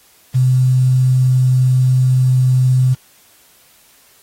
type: tone with quantisation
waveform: sine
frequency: 128.5 Hz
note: C3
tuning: 31 cents flat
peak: -9 dBFS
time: 0.34-2.95 s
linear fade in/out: 20 ms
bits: 6
effects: white hiss -50 dBFS RMS until 4.22 s + AAC 48 kbps